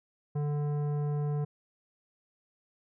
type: tone with tanh clipping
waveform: sine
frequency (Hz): 146.83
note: D3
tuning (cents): 0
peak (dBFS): -30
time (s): 0.35-1.45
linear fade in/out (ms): 10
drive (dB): 13
effects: none